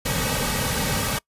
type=noise with comb filter; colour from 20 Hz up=pink; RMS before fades=-24 dBFS; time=0.05-1.19 s; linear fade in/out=10 ms; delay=2.9 ms; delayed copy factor=-0.7; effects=noise-tail reverb RT60 0.1 s tail -25 dB re dry + resampled to 32000 Hz